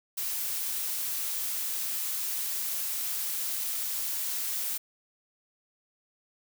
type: noise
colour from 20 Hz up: blue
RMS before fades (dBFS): -32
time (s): 0.17-4.78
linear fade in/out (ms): 10
effects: none